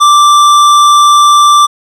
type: tone with hard clipping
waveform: sine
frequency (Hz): 1174.7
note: D6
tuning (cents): 0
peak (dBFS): -4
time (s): 0-1.67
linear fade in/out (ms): 20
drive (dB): 13
effects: none